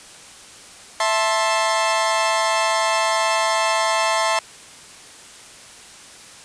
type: chord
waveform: sawtooth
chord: A minor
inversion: second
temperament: equal with one note detuned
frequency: 659.3 / 880 / 1058.1 Hz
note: E5 / A5 / C6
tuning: 0 / 0 / +19 cents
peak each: -18 dBFS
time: 1-4.39 s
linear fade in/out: 2 ms
effects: white hiss -42 dBFS RMS until 6.44 s + resampled to 22050 Hz